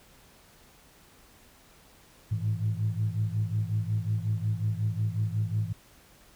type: tone cluster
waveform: sine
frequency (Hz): 104.8 / 110.3 / 164.3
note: G#2 / A2 / E3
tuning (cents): +16 / +5 / -5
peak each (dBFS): -28 / -29 / -36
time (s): 2.31-5.73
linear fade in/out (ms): 10
effects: tanh soft clip ceiling -18 dBFS + pink hiss -57 dBFS RMS until 6.35 s